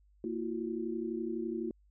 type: tone cluster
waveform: sine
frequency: 229.1 / 331.4 / 363.3 Hz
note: A#3 / E4 / F#4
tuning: -30 / +9 / -32 cents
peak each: -38 / -37 / -38 dBFS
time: 0.24-1.71 s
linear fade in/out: 2 ms
effects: added 50 Hz sine -62 dBFS peak until 1.9 s